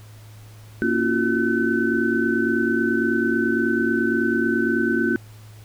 sine tone cluster, 233.4 / 277 / 338.8 / 367.9 / 1517 Hz, A#3 / C#4 / E4 / F#4 / F#6, +2 / -1 / +48 / -10 / +43 cents, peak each -23 / -26 / -24 / -26 / -24 dBFS, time 0.82-5.16 s, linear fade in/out 0 ms, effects added 107 Hz sine -41 dBFS peak until 5.64 s + pink hiss -51 dBFS RMS until 5.64 s

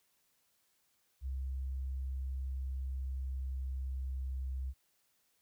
sine tone with pitch glide, 66 to 65.43 Hz, C2 to C2, +16 to +1 cents, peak -35 dBFS, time 1.21-4.74 s, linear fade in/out 50 ms, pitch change -15 cents, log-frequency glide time 1.84-4.58 s, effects white hiss -75 dBFS RMS until 5.41 s

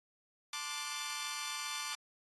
10% pulse chord, D dominant seventh, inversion second, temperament equal with one note detuned, 880 / 1046.5 / 1174.7 / 1450.4 Hz, A5 / C6 / D6 / F#6, 0 / 0 / 0 / -35 cents, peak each -38 / -37 / -32 / -38 dBFS, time 0.53-1.95 s, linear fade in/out 2 ms, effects AAC 32 kbps

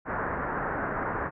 white low-pass noise, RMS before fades -31 dBFS, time 0.05-1.31 s, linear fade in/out 50 ms, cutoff 1700 Hz, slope 48 dB/octave, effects none

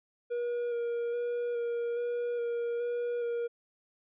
triangle tone with vibrato, 476 Hz, A#4, 36 cents sharp, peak -28 dBFS, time 0.3-3.48 s, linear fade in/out 20 ms, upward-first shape square, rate 1.2 Hz, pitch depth 14 cents each way, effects resampled to 8000 Hz

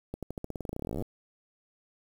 accelerating click train, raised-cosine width 2 ms, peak -22 dBFS, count 27, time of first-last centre 0.14-1.023 s, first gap 87 ms, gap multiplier 0.91, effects 8-bit

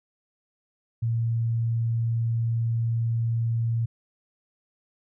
sine tone, 115.3 Hz, A#2, 19 cents flat, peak -22 dBFS, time 1.02-3.86 s, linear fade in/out 10 ms, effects none

